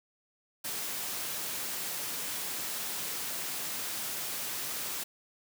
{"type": "high-pass noise", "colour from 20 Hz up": "white", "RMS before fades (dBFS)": -36, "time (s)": [0.64, 5.04], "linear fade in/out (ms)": 10, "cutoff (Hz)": 110, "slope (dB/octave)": 12, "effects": []}